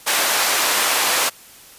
pink high-pass noise, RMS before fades -18 dBFS, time 0.06-1.3 s, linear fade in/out 20 ms, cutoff 740 Hz, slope 12 dB/octave, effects white hiss -44 dBFS RMS until 1.78 s + resampled to 32000 Hz

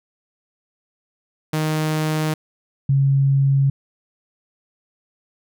sawtooth / sine tone pair in turn, 155.5 / 137.4 Hz, D#3 / C#3, -1 / -15 cents, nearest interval major second, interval 214 cents, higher first, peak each -15 / -13 dBFS, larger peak second, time 1.53-2.34 / 2.89-3.7 s, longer neither, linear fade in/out 5 ms, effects none

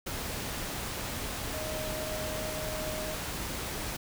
sine tone in noise, 622.3 Hz, D#5, in tune, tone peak -37 dBFS, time 1.53-3.15 s, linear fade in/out 10 ms, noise pink, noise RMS -36 dBFS, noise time 0.06-3.97 s, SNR -4 dB, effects none

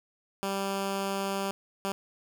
10% pulse tone bursts at uneven times, 196 Hz, G3, in tune, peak -21 dBFS, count 2, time 0.43-1.51 / 1.85-1.92 s, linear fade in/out 0 ms, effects none

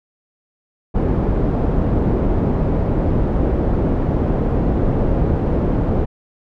pink low-pass noise, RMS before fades -17 dBFS, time 0.94-6.06 s, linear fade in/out 20 ms, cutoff 510 Hz, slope 12 dB/octave, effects none

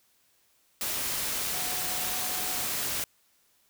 sine tone in noise, 734 Hz, F#5, 14 cents flat, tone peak -42 dBFS, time 1.54-2.64 s, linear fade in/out 2 ms, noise white, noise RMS -31 dBFS, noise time 0.81-3.04 s, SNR -14 dB, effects white hiss -67 dBFS RMS until 3.69 s

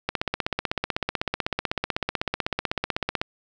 click train, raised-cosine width 0.3 ms, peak -8 dBFS, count 51, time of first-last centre 0.09-3.215 s, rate 16 Hz, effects none

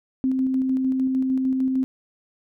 sine tone with tremolo, 261.6 Hz, C4, in tune, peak -18 dBFS, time 0.24-1.84 s, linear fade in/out 0 ms, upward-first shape square, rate 6.6 Hz, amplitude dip 25%, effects none

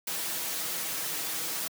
white noise with comb filter, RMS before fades -33 dBFS, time 0.07-1.68 s, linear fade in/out 5 ms, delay 6.2 ms, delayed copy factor +0.6, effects high-pass 150 Hz 12 dB/octave

